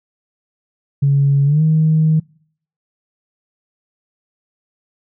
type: tone with pitch glide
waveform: sine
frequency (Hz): 140.1 to 157.26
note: C#3 to D#3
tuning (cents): +19 to +19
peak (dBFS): -9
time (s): 1.02-2.2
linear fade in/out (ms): 10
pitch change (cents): +200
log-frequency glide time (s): 1.45-1.62
effects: noise-tail reverb RT60 0.6 s tail -26 dB re dry + tanh soft clip ceiling -5 dBFS